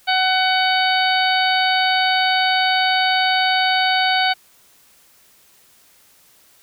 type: harmonic tone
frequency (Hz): 750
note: F#5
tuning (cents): +23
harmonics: 1 / 2 / 3 / 4 / 5 / 6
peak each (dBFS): -18 / -21 / -23 / -24 / -25 / -26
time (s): 0.07-4.34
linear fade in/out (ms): 20
effects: white hiss -53 dBFS RMS until 6.62 s